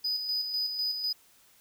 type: tone with tremolo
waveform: triangle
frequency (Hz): 4978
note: D#8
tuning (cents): 0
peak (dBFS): -26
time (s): 0.04-1.13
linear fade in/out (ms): 10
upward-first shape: square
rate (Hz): 4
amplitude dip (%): 45
effects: white hiss -61 dBFS RMS until 1.6 s